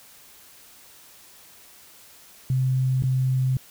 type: tone with dropouts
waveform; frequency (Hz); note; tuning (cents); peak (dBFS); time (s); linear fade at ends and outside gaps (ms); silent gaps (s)
sine; 130; C3; -11; -19; 2.5-3.57; 2; 3.024-3.036
effects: white hiss -50 dBFS RMS until 3.7 s